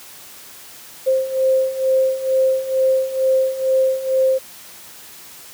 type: beating tone pair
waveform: sine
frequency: 524 / 526.2 Hz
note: C5 / C5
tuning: +2 / +10 cents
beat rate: 2.2 Hz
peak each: -20 / -16 dBFS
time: 1.06-4.39 s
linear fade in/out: 20 ms
effects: white hiss -40 dBFS RMS until 5.53 s + high-pass 80 Hz 12 dB/octave